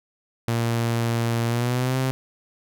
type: tone with pitch glide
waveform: sawtooth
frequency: 116.54 to 130.81 Hz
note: A#2 to C3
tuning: 0 to 0 cents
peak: -17 dBFS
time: 0.48-2.11 s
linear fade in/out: 0 ms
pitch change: +200 cents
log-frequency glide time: 1.47-1.97 s
effects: none